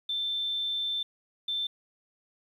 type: tone bursts at uneven times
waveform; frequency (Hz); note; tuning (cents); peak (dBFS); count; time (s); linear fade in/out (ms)
sine; 3550; A7; +15; -28; 2; 0.09-1.03 / 1.48-1.67; 5
effects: 10-bit